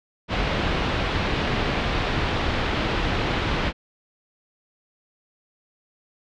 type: low-pass noise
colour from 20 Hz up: pink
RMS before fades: -24 dBFS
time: 0.28-3.73 s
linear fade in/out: 50 ms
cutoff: 3800 Hz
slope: 24 dB/octave
effects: none